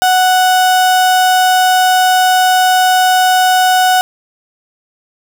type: tone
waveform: 35% pulse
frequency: 740 Hz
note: F#5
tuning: in tune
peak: -6 dBFS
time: 0.02-4.01 s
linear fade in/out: 0 ms
effects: none